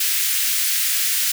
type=high-pass noise; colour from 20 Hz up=white; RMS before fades=-20 dBFS; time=0-1.32 s; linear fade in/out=5 ms; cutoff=1700 Hz; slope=24 dB/octave; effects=none